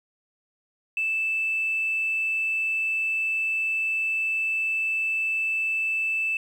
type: tone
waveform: sine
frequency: 2637 Hz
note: E7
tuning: in tune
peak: -22 dBFS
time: 0.97-6.37 s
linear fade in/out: 2 ms
effects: tanh soft clip ceiling -18 dBFS + 9-bit